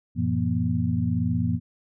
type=tone cluster; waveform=sine; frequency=94 / 115.5 / 170.5 / 239.8 Hz; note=F#2 / A#2 / F3 / A#3; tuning=+28 / -16 / -41 / +49 cents; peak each=-27 dBFS; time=0.15-1.6 s; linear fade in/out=50 ms; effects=none